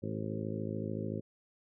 harmonic tone with a mistuned harmonic, 53.6 Hz, A1, 45 cents flat, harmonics 2 / 3 / 4 / 5 / 6 / 7 / 8 / 9 / 10, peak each -40 / -42 / -40 / -44 / -44 / -43 / -48 / -49 / -46 dBFS, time 0.02-1.21 s, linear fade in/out 20 ms, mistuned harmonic 8, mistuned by +18 cents, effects none

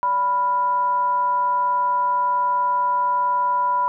sine tone with frequency modulation, 987.8 Hz, B5, in tune, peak -17 dBFS, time 0.03-3.88 s, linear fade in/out 0 ms, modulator 410 Hz, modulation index 0.29, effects none

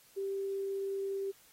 sine tone, 392 Hz, G4, in tune, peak -33 dBFS, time 0.16-1.32 s, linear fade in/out 20 ms, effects white hiss -62 dBFS RMS until 1.52 s + AAC 48 kbps

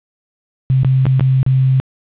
sine tone with dropouts, 131.6 Hz, C3, 10 cents sharp, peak -9 dBFS, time 0.7-1.8 s, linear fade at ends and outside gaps 0 ms, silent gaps 0.833-0.847 / 1.055-1.066 / 1.196-1.208 / 1.43-1.464 s, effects resampled to 8000 Hz + 7-bit

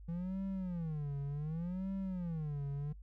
triangle tone with vibrato, 164.81 Hz, E3, in tune, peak -34 dBFS, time 0.08-2.93 s, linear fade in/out 10 ms, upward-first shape sine, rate 0.67 Hz, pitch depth 280 cents each way, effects noise-tail reverb RT60 0.1 s tail -21 dB re dry + added 50 Hz sine -49 dBFS peak until 3.02 s

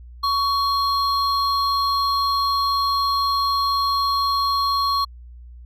triangle tone pair together, 1119 / 4219 Hz, C#6 / C8, +16 / +14 cents, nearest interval octave + major seventh, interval 2298 cents, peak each -17 / -23 dBFS, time 0.23-5.05 s, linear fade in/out 10 ms, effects added 60 Hz sine -38 dBFS peak until 5.65 s

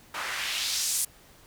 white noise with band-pass filter sweep, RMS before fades -30 dBFS, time 0.14-1.05 s, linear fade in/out 5 ms, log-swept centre 1100 to 9600 Hz, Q 1.4, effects pink hiss -55 dBFS RMS until 1.46 s

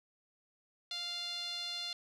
sawtooth tone with band-pass filter, 698.5 Hz, F5, in tune, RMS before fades -40 dBFS, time 0.91-1.93 s, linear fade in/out 2 ms, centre 3900 Hz, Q 7.9, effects none

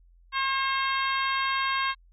harmonic tone, 537 Hz, C5, 45 cents sharp, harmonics 2 / 3 / 4 / 5 / 6 / 7 / 8, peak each -27 / -31 / -33 / -35 / -37 / -38 / -39 dBFS, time 0.32-1.95 s, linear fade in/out 50 ms, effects added 43 Hz sine -54 dBFS peak until 2.12 s

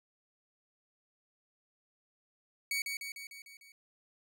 sawtooth tone with echo, 2247 Hz, C#7, 23 cents sharp, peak -28 dBFS, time 2.71-2.82 s, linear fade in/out 2 ms, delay 150 ms, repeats 6, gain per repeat -4 dB, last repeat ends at 3.72 s, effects none

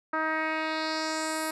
10% pulse tone with low-pass filter sweep, 315.4 Hz, D#4, 24 cents sharp, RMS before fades -30 dBFS, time 0.13-1.51 s, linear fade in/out 5 ms, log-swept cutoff 1400 to 12000 Hz, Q 2.4, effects none

